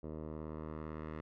10% pulse tone with low-pass filter sweep, 77.78 Hz, D#2, in tune, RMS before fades -44 dBFS, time 0.03-1.21 s, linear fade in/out 5 ms, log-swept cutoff 630 to 1800 Hz, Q 1.2, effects none

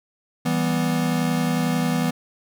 square chord, E minor, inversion none, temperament equal, 164.81 / 196 / 246.9 Hz, E3 / G3 / B3, 0 / 0 / 0 cents, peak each -24 / -28 / -24 dBFS, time 0.45-2.11 s, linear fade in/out 10 ms, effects none

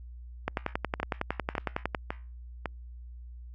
two click trains, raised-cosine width 0.5 ms, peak -13 / -16 dBFS, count 17 / 4, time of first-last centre 0.48-1.948 / 1-2.657 s, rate 10.9 / 1.81 Hz, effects added 60 Hz sine -42 dBFS peak until 3.54 s + Opus 48 kbps

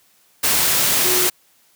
sine tone in noise, 365.3 Hz, F#4, 22 cents flat, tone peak -23 dBFS, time 1.04-1.28 s, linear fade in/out 10 ms, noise white, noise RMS -17 dBFS, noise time 0.43-1.3 s, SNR -9 dB, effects white hiss -57 dBFS RMS until 1.75 s + high-pass 80 Hz 12 dB/octave

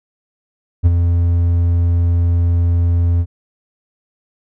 triangle tone with ADSR envelope, 86 Hz, F2, 26 cents flat, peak -3 dBFS, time 0.83-3.26 s, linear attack 31 ms, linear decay 30 ms, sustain -6 dB, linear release 56 ms, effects none

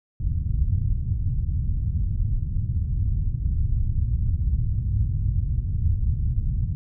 white low-pass noise, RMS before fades -23 dBFS, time 0.2-6.75 s, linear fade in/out 0 ms, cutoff 110 Hz, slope 24 dB/octave, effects none

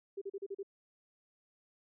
sine tone bursts, 394.6 Hz, G4, 11 cents sharp, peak -37 dBFS, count 6, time 0.17-0.631 s, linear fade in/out 10 ms, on 46 ms, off 37 ms, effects none

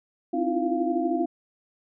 sine tone cluster, 261.7 / 312.7 / 333.2 / 345.6 / 694 Hz, C4 / D#4 / E4 / F4 / F5, 0 / +9 / +19 / -18 / -11 cents, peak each -29 dBFS, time 0.33-1.26 s, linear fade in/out 10 ms, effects none

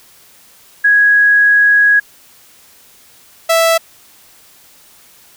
sine / sawtooth tone pair in turn, 1661.2 / 659.2 Hz, G#6 / E5, 0 / 0 cents, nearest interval octave + major third, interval 1600 cents, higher first, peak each -6 / -5 dBFS, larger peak second, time 0.84-2 / 3.49-3.78 s, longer first, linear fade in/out 10 ms, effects white hiss -45 dBFS RMS until 5.36 s

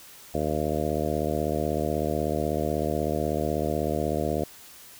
harmonic tone, 76.2 Hz, D#2, 36 cents flat, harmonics 1 / 2 / 3 / 4 / 5 / 6 / 7 / 8 / 9, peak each -33 / -33 / -33 / -33 / -33 / -33 / -33 / -33 / -33 dBFS, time 0.34-4.44 s, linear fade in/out 5 ms, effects white hiss -48 dBFS RMS until 4.99 s

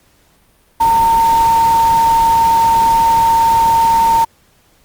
sine tone in noise, 913 Hz, A#5, 36 cents flat, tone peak -8 dBFS, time 0.8-4.25 s, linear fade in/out 10 ms, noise pink, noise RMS -25 dBFS, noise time 0.8-4.25 s, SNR +14 dB, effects pink hiss -53 dBFS RMS until 4.84 s + Opus 48 kbps

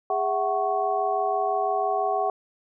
sine tone cluster, 410.7 / 662 / 748 / 1107 Hz, G#4 / E5 / F#5 / C#6, -19 / +7 / +19 / -3 cents, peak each -29 / -29 / -24 / -31 dBFS, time 0.1-2.3 s, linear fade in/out 2 ms, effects none

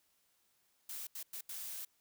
blue noise bursts at uneven times, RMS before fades -44 dBFS, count 4, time 0.89-1.07 / 1.15-1.23 / 1.33-1.41 / 1.49-1.85 s, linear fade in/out 5 ms, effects white hiss -75 dBFS RMS until 2 s

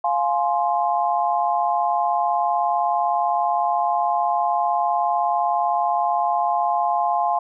sine chord, F minor, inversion none, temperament just, 698.5 / 838.1 / 1047.7 Hz, F5 / Ab5 / C6, 0 / +16 / +2 cents, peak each -21 / -22 / -24 dBFS, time 0.04-7.39 s, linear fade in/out 5 ms, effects none

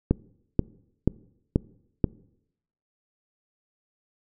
click train, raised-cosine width 3 ms, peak -6 dBFS, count 5, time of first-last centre 0.11-2.042 s, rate 2.07 Hz, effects noise-tail reverb RT60 0.8 s tail -23 dB re dry

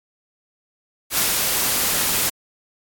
white noise with ADSR envelope, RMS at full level -18 dBFS, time 1.1-2.3 s, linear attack 75 ms, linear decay 150 ms, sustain -2 dB, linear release 12 ms, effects AAC 64 kbps

